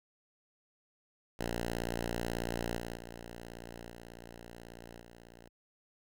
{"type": "tone with level steps", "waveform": "5% pulse", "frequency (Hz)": 58.27, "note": "A#1", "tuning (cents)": 0, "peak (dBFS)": [-23, -28, -34, -37, -42], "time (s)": [1.39, 5.49], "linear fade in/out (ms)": 5, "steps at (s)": [2.77, 2.95, 3.89, 5], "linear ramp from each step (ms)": 20, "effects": []}